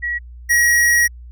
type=tone pair in turn; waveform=sine / square; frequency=1920 / 1902.3 Hz; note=B6 / A#6; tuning=-49 / +35 cents; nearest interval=unison; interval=16 cents; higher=first; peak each=-19 / -12 dBFS; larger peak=second; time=0.02-0.19 / 0.49-1.08 s; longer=second; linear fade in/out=20 ms; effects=added 60 Hz sine -34 dBFS peak until 1.31 s